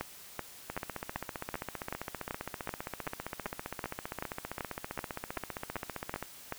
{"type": "two click trains", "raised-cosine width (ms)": 0.5, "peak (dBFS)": [-19, -21], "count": [18, 85], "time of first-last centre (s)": [[0.01, 6.523], [0.7, 6.226]], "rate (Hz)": [2.61, 15.2], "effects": ["white hiss -51 dBFS RMS until 6.58 s"]}